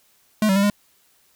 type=tone with pitch steps; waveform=square; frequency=214.6 / 191.8 / 198.9 / 204.9 Hz; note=A3 / G3 / G3 / G#3; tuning=-43 / -37 / +25 / -23 cents; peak=-16 dBFS; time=0.42-0.7 s; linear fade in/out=2 ms; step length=70 ms; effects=white hiss -60 dBFS RMS until 1.35 s